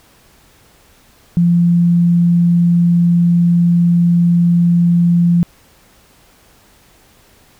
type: tone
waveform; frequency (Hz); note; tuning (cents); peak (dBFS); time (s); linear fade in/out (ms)
sine; 172.4; F3; -22; -8; 1.37-5.43; 0
effects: pink hiss -49 dBFS RMS until 7.59 s

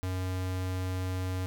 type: tone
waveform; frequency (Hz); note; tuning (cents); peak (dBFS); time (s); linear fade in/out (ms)
square; 92.5; F#2; 0; -31; 0.03-1.46; 0
effects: none

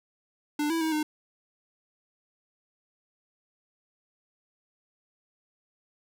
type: tone with pitch steps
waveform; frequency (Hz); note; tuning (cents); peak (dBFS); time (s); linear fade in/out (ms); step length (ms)
square; 296.5 / 329.1 / 318.6 / 304.9; D4 / E4 / D#4 / D#4; +17 / -3 / +41 / -35; -26; 0.59-1.03; 5; 110
effects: none

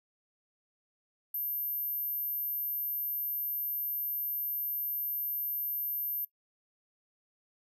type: tone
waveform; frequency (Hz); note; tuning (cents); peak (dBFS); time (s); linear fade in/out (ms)
sine; 12980; G#9; -41; -31; 1.34-6.25; 5
effects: noise-tail reverb RT60 0.1 s tail -20 dB re dry

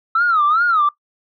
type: tone with vibrato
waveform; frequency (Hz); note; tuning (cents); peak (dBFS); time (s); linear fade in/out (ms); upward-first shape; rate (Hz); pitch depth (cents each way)
sine; 1295; E6; -31; -11; 0.15-0.89; 5; sine; 2.5; 180
effects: noise-tail reverb RT60 0.1 s tail -18 dB re dry + tanh soft clip ceiling -8 dBFS

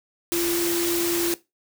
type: tone in noise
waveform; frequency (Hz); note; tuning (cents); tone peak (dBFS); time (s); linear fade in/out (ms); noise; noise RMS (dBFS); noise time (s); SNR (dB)
sine; 342.9; F4; -32; -23; 0.32-1.34; 0; white; -27; 0.32-1.34; +1
effects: noise-tail reverb RT60 0.2 s tail -17 dB re dry

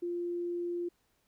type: tone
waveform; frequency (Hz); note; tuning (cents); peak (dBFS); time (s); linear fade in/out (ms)
sine; 348.1; F4; -6; -32; 0.02-0.89; 10
effects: pink hiss -74 dBFS RMS until 1.27 s

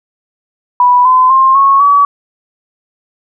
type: tone with pitch steps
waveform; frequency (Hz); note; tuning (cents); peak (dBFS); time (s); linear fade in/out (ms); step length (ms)
sine; 985 / 1021.5 / 1059.4 / 1098.6 / 1139.3; B5 / C6 / C6 / C#6 / C#6; -5 / -42 / +21 / -16 / +47; -4; 0.8-2.05; 2; 250
effects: none

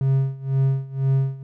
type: tone with tremolo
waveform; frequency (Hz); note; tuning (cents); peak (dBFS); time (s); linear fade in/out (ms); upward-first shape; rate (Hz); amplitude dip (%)
triangle; 134.8; C#3; -48; -13; 0.01-1.43; 2; sine; 2; 90
effects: none

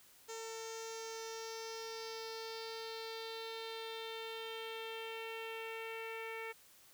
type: tone with low-pass filter sweep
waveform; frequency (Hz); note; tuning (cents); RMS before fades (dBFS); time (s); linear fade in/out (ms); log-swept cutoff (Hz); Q
sawtooth; 450.1; A4; +39; -45; 0.28-6.53; 20; 7100 to 2300; 3.8
effects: white hiss -63 dBFS RMS until 6.93 s

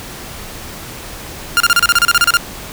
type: tone bursts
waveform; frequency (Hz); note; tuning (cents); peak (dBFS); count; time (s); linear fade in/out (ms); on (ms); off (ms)
sawtooth; 1400; F6; +4; -4; 13; 1.57-2.37; 0; 32; 32
effects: pink hiss -30 dBFS RMS until 2.72 s

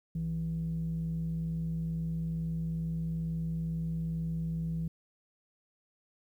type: tone pair together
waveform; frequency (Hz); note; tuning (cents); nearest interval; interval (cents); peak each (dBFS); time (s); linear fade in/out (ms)
sine; 61.24 / 163.5; B1 / E3; -14 / -14; octave + perfect fourth; 1700; -39 / -30; 0.15-4.88; 5
effects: tanh soft clip ceiling -27 dBFS + 11-bit

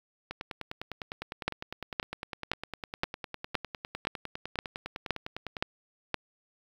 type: two click trains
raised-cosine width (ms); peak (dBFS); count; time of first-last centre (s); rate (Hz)
0.3; -20 / -11; 53 / 10; 0.31-5.568 / 1.48-6.143; 9.89 / 1.93
effects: 8-bit

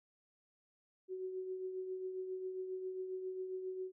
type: tone with tremolo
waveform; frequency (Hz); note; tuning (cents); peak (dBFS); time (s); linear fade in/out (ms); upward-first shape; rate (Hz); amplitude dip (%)
sine; 373.3; F#4; +15; -37; 1.08-3.92; 50; triangle; 7.4; 50
effects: none

